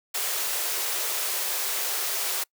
white high-pass noise, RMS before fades -28 dBFS, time 0.14-2.44 s, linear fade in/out 10 ms, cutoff 350 Hz, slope 96 dB/octave, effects noise-tail reverb RT60 0.1 s tail -26 dB re dry

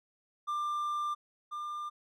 triangle tone pair in turn, 1190 / 1197.6 Hz, D6 / D6, +22 / +33 cents, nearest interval unison, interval 11 cents, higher second, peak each -29 / -34 dBFS, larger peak first, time 0.47-1.15 / 1.51-1.9 s, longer first, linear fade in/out 20 ms, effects none

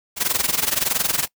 white noise with amplitude modulation, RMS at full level -18 dBFS, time 0.16-1.28 s, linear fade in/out 50 ms, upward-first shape sine, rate 21.5 Hz, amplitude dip 85%, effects noise-tail reverb RT60 0.1 s tail -24 dB re dry

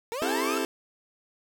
30% pulse linear sweep, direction up, 435.8 to 1365 Hz, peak -28 dBFS, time 0.12-0.58 s, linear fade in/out 0 ms
sawtooth chord, A minor seventh, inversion first, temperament just, 264 / 330 / 396 / 440 Hz, C4 / E4 / G4 / A4, +16 / +2 / +18 / 0 cents, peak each -28 dBFS, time 0.22-0.65 s, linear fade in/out 0 ms
effects none

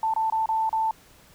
sine tone with dropouts, 886 Hz, A5, 12 cents sharp, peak -21 dBFS, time 0.03-0.91 s, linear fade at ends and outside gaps 2 ms, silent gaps 0.138-0.162 / 0.3-0.323 / 0.459-0.489 / 0.693-0.728 s, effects pink hiss -54 dBFS RMS until 1.34 s

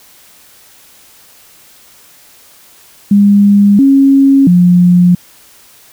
sine tone with pitch steps, 202.4 / 273.6 / 177.5 Hz, G#3 / C#4 / F3, -44 / -23 / +28 cents, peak -3 dBFS, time 3.11-5.15 s, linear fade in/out 5 ms, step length 680 ms, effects white hiss -42 dBFS RMS until 5.92 s

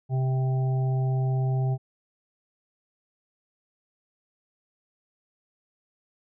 harmonic tone, 130.81 Hz, C3, in tune, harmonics 1 / 3 / 5 / 6, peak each -22 / -37 / -40 / -39 dBFS, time 0.09-1.78 s, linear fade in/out 50 ms, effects none

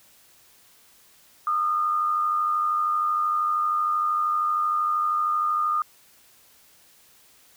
sine tone pair together, 1222.1 / 1315 Hz, D#6 / E6, -31 / -5 cents, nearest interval minor second, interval 126 cents, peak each -21 / -32 dBFS, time 1.47-5.82 s, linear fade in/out 2 ms, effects white hiss -56 dBFS RMS until 7.56 s

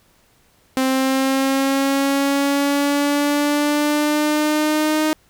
sawtooth linear sweep, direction up, 261.6 to 310.3 Hz, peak -12 dBFS, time 0.77-5.13 s, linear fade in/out 0 ms, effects pink hiss -57 dBFS RMS until 5.29 s

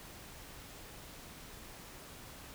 silence, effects pink hiss -51 dBFS RMS until 2.54 s

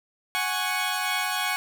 15% pulse chord, F# suspended second, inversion none, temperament equal, 740 / 830.6 / 1108.7 Hz, F#5 / G#5 / C#6, 0 / 0 / 0 cents, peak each -23 dBFS, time 0.35-1.56 s, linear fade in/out 0 ms, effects none

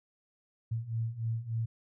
sine beating tone pair, 111.9 / 115.3 Hz, A2 / A#2, +30 / -19 cents, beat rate 3.4 Hz, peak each -36 / -33 dBFS, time 0.71-1.66 s, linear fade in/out 10 ms, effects none

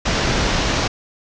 pink low-pass noise, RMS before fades -19 dBFS, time 0.05-0.88 s, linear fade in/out 10 ms, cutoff 6500 Hz, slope 48 dB/octave, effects none

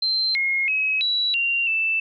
sine tone with pitch steps, 4121 / 2152 / 2555 / 3923 / 2766 / 2649 Hz, C8 / C7 / D#7 / B7 / F7 / E7, -27 / +48 / +45 / -12 / -17 / +8 cents, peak -19 dBFS, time 0.02-2 s, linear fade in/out 5 ms, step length 330 ms, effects none

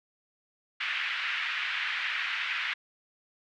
pink band-pass noise, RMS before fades -32 dBFS, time 0.8-2.74 s, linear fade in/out 10 ms, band 1600 to 2900 Hz, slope 24 dB/octave, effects none

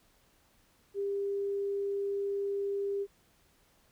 sine tone, 399.3 Hz, G4, 32 cents sharp, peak -30 dBFS, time 0.94-3.07 s, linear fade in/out 50 ms, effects pink hiss -67 dBFS RMS until 3.91 s

